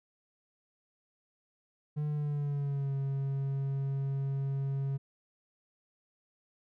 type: tone with pitch glide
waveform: triangle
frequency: 149.5 to 137.09 Hz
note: D3 to C#3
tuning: +31 to -19 cents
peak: -28 dBFS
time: 1.96-4.98 s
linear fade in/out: 20 ms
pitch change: -150 cents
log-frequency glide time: 2.1-2.94 s
effects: none